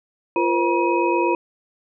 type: tone cluster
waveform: sine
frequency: 345.1 / 472.6 / 521 / 959 / 2523 Hz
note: F4 / A#4 / C5 / A#5 / D#7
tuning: -21 / +24 / -7 / +49 / +23 cents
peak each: -20 / -26 / -26 / -21 / -28 dBFS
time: 0.36-1.35 s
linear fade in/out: 2 ms
effects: none